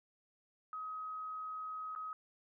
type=tone with dropouts; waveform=sine; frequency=1266 Hz; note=D#6; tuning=30 cents sharp; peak=-40 dBFS; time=0.73-2.13 s; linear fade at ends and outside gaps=1 ms; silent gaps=1.951-1.96 s; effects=none